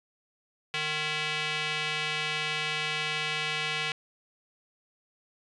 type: tone with band-pass filter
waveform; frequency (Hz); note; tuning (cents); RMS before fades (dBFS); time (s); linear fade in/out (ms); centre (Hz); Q
square; 153.1; D#3; -28; -31; 0.74-3.92; 0; 2700; 2.2
effects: resampled to 24000 Hz